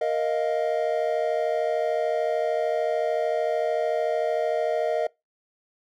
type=chord; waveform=triangle; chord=Bb suspended fourth; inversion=none; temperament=equal with one note detuned; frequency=466.2 / 625.1 / 698.5 Hz; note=Bb4 / Eb5 / F5; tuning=0 / +8 / 0 cents; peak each=-25 / -23 / -27 dBFS; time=0.01-5.07 s; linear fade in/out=5 ms; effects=noise-tail reverb RT60 0.2 s tail -23 dB re dry